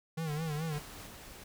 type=tone with vibrato; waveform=square; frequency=155.5 Hz; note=D#3; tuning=1 cent flat; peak=-34 dBFS; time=0.17-0.79 s; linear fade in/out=10 ms; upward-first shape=sine; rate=4.7 Hz; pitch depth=100 cents each way
type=noise with tremolo; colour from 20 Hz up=pink; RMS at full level=-50 dBFS; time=0.27-1.07 s; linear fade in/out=2 ms; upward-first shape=sine; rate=4.4 Hz; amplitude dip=30%
type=noise; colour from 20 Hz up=pink; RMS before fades=-50 dBFS; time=0.72-1.44 s; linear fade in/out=5 ms
effects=none